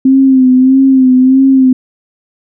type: tone with vibrato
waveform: sine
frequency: 261.6 Hz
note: C4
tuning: in tune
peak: -3 dBFS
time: 0.05-1.73 s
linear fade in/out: 5 ms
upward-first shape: sine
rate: 1.6 Hz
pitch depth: 48 cents each way
effects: none